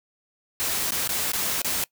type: noise with dropouts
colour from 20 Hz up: white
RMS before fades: -26 dBFS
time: 0.6-1.84 s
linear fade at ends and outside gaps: 0 ms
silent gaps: 0.907-0.92 / 1.075-1.092 / 1.318-1.334 / 1.618-1.646 s
effects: noise-tail reverb RT60 0.1 s tail -23 dB re dry